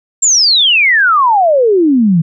sine exponential sweep, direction down, 7540 to 155.56 Hz, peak -6 dBFS, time 0.22-2.22 s, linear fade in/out 10 ms, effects none

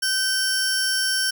sawtooth tone pair together, 1539 / 5484 Hz, G6 / F8, -32 / -32 cents, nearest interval octave + minor seventh, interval 2200 cents, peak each -20 dBFS, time 0.02-1.31 s, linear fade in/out 10 ms, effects none

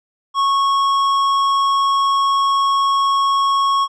sine tone with tanh clipping, 1101 Hz, C#6, 12 cents flat, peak -15 dBFS, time 0.34-3.88 s, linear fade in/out 50 ms, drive 11 dB, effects none

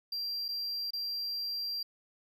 triangle tone with dropouts, 4735 Hz, D8, 13 cents sharp, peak -32 dBFS, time 0.12-1.83 s, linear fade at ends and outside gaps 5 ms, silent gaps 0.483-0.487 / 0.907-0.933 s, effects none

